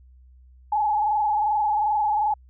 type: tone with frequency modulation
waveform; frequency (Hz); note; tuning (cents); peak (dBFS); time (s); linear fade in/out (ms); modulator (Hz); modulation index
sine; 845; G#5; +30; -19; 0.72-2.34; 5; 22.6; 1.3
effects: added 63 Hz sine -48 dBFS peak until 2.49 s